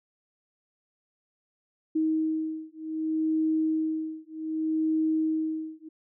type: beating tone pair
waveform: sine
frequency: 315.6 / 316.25 Hz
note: D#4 / D#4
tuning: +25 / +28 cents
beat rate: 0.65 Hz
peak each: -28 dBFS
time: 1.95-5.89 s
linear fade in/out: 10 ms
effects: none